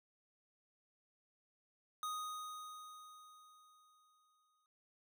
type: tone with exponential decay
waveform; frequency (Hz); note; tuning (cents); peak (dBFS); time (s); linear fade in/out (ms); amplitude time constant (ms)
square; 1244.5; D#6; 0; -39; 2.03-4.66; 1; 570
effects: none